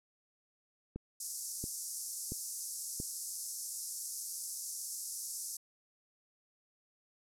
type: click train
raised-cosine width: 3 ms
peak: -27 dBFS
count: 4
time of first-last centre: 0.96-3.001 s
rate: 1.47 Hz
type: band-pass noise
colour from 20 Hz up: white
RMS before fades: -42 dBFS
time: 1.2-5.57 s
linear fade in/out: 5 ms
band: 5200 to 12000 Hz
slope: 48 dB/octave
effects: none